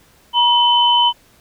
sine tone pair together, 957 / 3038 Hz, A#5 / F#7, +45 / +45 cents, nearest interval octave + minor sixth, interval 2000 cents, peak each -13 dBFS, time 0.33-1.13 s, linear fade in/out 50 ms, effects pink hiss -52 dBFS RMS until 1.4 s

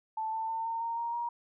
sine tone with pitch steps, 880 / 890.7 / 901.6 / 912.6 / 923.8 / 935 / 946.4 Hz, A5 / A5 / A5 / A#5 / A#5 / A#5 / A#5, 0 / +21 / +42 / -37 / -16 / +5 / +26 cents, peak -31 dBFS, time 0.17-1.29 s, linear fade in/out 5 ms, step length 160 ms, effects none

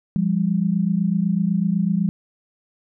sine tone pair together, 173.3 / 201.3 Hz, F3 / G3, -13 / +46 cents, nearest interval minor third, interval 259 cents, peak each -20 dBFS, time 0.16-2.09 s, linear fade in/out 0 ms, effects none

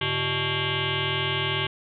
sine tone with frequency modulation, 1600 Hz, G6, 35 cents sharp, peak -23 dBFS, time 0.01-1.67 s, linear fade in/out 5 ms, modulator 243 Hz, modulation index 7.2, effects none

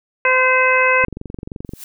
harmonic tone, 514 Hz, C5, 31 cents flat, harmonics 1 / 2 / 3 / 4 / 5, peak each -18 / -18 / -18 / -18 / -18 dBFS, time 0.25-1.05 s, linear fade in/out 2 ms
click train, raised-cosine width 3 ms, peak -16 dBFS, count 17, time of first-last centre 1.04-1.736 s, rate 23 Hz
blue noise with exponential growth, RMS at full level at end -31 dBFS, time 1.65-1.84 s, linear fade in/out 1 ms, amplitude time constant 41 ms
effects none

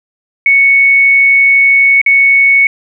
sine tone with dropouts, 2217 Hz, C#7, in tune, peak -4 dBFS, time 0.46-2.67 s, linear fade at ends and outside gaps 2 ms, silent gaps 2.015-2.062 s, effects none

